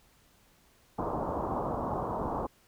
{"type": "low-pass noise", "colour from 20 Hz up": "white", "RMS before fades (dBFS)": -33, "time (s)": [0.98, 2.47], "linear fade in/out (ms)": 10, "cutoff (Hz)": 1100, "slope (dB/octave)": 48, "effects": ["pink hiss -64 dBFS RMS until 2.67 s"]}